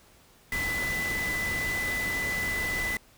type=tone in noise; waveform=sine; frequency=2000 Hz; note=B6; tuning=21 cents sharp; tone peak=-28 dBFS; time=0.52-2.97 s; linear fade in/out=2 ms; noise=pink; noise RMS=-35 dBFS; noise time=0.52-2.97 s; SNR=+4 dB; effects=pink hiss -58 dBFS RMS until 3.17 s